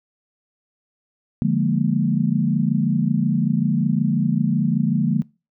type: chord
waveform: sine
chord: Bb dominant seventh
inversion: first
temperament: equal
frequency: 146.83 / 174.61 / 207.7 / 233.1 Hz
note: D3 / F3 / Ab3 / Bb3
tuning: 0 / 0 / 0 / 0 cents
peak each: -22 dBFS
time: 1.42-5.22 s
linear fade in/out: 0 ms
effects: noise-tail reverb RT60 0.3 s tail -23 dB re dry